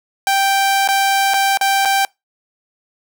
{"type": "tone with dropouts", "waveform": "sawtooth", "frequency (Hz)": 784, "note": "G5", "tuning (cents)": 0, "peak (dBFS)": -9, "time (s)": [0.27, 2.05], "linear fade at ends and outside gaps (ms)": 1, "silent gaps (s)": [[0.876, 0.887], [1.337, 1.341], [1.573, 1.611], [1.851, 1.855]], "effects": ["noise-tail reverb RT60 0.2 s tail -25 dB re dry"]}